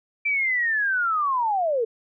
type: linear sweep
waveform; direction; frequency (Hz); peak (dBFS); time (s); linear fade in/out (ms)
sine; down; 2349 to 433.6; -20; 0.25-1.85; 10
effects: none